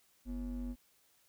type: ring-modulated tone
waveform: triangle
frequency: 146.83 Hz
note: D3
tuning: in tune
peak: -32 dBFS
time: 0.25-0.76 s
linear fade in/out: 50 ms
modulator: 98.9 Hz
effects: white hiss -70 dBFS RMS until 1.28 s